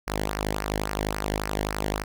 sawtooth tone with flanger, 51.6 Hz, G#1, 10 cents flat, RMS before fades -29 dBFS, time 0.07-2.04 s, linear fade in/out 10 ms, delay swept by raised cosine 0.27 to 0.83 ms, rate 3.6 Hz, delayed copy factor -0.75, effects none

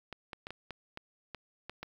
clicks, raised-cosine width 0.3 ms, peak -25 dBFS, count 9, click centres 0.127 / 0.332 / 0.469 / 0.506 / 0.707 / 0.974 / 1.347 / 1.696 / 1.83 s, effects 9-bit

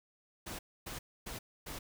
pink noise bursts, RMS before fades -43 dBFS, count 4, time 0.46-1.79 s, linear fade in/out 10 ms, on 130 ms, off 270 ms, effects none

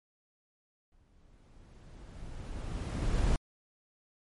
brown noise with exponential growth, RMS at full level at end -26 dBFS, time 0.92-3.36 s, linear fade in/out 0 ms, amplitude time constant 530 ms, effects MP3 48 kbps

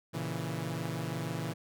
sawtooth chord, A# diminished, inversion none, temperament equal, 116.54 / 138.59 / 164.81 Hz, A#2 / C#3 / E3, 0 / 0 / 0 cents, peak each -35 / -35 / -33 dBFS, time 0.13-1.54 s, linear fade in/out 20 ms, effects none

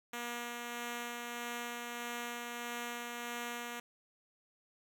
5% pulse tone with tremolo, 239 Hz, A#3, 43 cents sharp, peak -27 dBFS, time 0.13-3.8 s, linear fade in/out 5 ms, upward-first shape sine, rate 1.6 Hz, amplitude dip 25%, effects none

